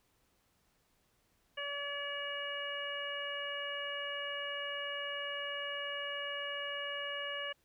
harmonic tone with a mistuned harmonic, 571 Hz, D5, 49 cents flat, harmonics 1 / 2 / 3 / 4 / 5, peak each -43 / -46 / -42 / -47 / -41 dBFS, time 1.57-7.53 s, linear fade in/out 10 ms, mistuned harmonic 5, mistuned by +16 cents, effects pink hiss -74 dBFS RMS until 7.64 s

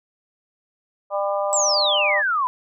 harmonic tone, 199.5 Hz, G3, 31 cents sharp, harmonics 3 / 4 / 5 / 6, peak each -22 / -27 / -29 / -29 dBFS, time 1.1-2.23 s, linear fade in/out 50 ms
sine exponential sweep, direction down, 7902 to 981 Hz, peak -18 dBFS, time 1.53-2.47 s, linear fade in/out 0 ms
effects none

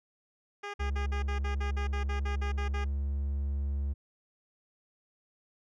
10% pulse tone bursts, 407.5 Hz, G#4, 33 cents flat, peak -28 dBFS, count 14, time 0.63-2.846 s, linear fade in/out 10 ms, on 110 ms, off 52 ms
triangle tone with pitch glide, 69.4 to 70.04 Hz, C#2 to C#2, +3 to +18 cents, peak -27 dBFS, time 0.79-3.94 s, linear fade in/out 20 ms, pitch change +15 cents, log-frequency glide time 2.41-3.15 s
effects low-pass 4000 Hz 12 dB/octave

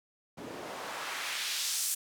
white noise with band-pass filter sweep, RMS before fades -36 dBFS, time 0.37-1.95 s, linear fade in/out 10 ms, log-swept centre 240 to 9400 Hz, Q 0.98, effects none

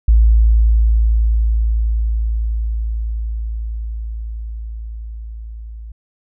sine tone with level ramp, 55.4 Hz, A1, 13 cents sharp, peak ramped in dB -6 to -29 dBFS, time 0.08-5.92 s, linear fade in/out 5 ms, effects none

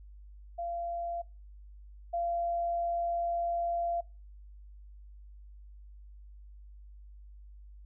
sine tone pair in turn, 687 / 687 Hz, F5 / F5, -29 / -29 cents, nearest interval unison, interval 0 cents, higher neither, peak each -33 / -29 dBFS, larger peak second, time 0.58-1.22 / 2.13-4.01 s, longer second, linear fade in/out 10 ms, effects noise-tail reverb RT60 0.3 s tail -23 dB re dry + added 50 Hz sine -48 dBFS peak until 7.85 s

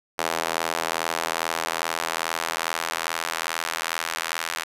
square tone with high-pass filter sweep, 41.2 Hz, E1, in tune, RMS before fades -28 dBFS, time 0.18-4.64 s, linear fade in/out 10 ms, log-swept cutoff 670 to 1400 Hz, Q 0.97, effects resampled to 32000 Hz + 8-bit

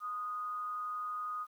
sine tone with amplitude modulation, 1239 Hz, D#6, 8 cents flat, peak -34 dBFS, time 0-1.47 s, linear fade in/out 50 ms, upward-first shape sine, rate 200 Hz, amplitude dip 35%, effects 11-bit

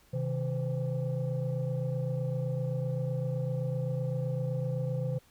sine tone cluster, 130.9 / 158.7 / 513 Hz, C3 / D#3 / C5, +1 / +35 / -34 cents, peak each -30 / -33 / -35 dBFS, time 0.13-5.19 s, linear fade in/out 10 ms, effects tanh soft clip ceiling -24 dBFS + pink hiss -63 dBFS RMS until 5.3 s

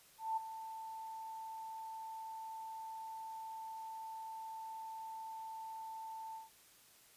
sine tone with ADSR envelope, 888 Hz, A5, 16 cents sharp, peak -32 dBFS, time 0.18-6.5 s, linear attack 190 ms, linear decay 10 ms, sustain -12 dB, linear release 150 ms, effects white hiss -64 dBFS RMS until 7.16 s + resampled to 32000 Hz

